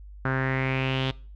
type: tone with low-pass filter sweep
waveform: sawtooth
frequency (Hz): 132.1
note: C3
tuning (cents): +17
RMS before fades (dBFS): -26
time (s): 0.25-1.11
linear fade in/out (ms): 2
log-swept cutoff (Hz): 1500 to 3400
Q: 4.9
effects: noise-tail reverb RT60 0.4 s tail -22 dB re dry + added 50 Hz sine -41 dBFS peak until 1.35 s